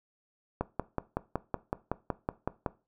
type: click train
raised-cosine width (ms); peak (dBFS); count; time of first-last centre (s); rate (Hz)
1; -15; 12; 0.61-2.662; 5.36
effects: noise-tail reverb RT60 0.3 s tail -18 dB re dry